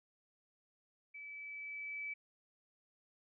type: tone with level ramp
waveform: sine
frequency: 2302 Hz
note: D7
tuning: 35 cents flat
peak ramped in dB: -47 to -39 dBFS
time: 1.14-2.14 s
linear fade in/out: 10 ms
effects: none